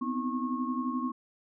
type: tone cluster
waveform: sine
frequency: 247.9 / 259.4 / 315.5 / 1089 Hz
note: B3 / C4 / D#4 / C#6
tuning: +7 / -15 / +24 / -31 cents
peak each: -32 / -35 / -39 / -35 dBFS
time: 0.01-1.12 s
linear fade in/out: 10 ms
effects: none